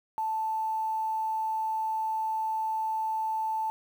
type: tone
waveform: sine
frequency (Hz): 880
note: A5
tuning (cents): 0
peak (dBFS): -27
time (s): 0.18-3.7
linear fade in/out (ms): 0
effects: 9-bit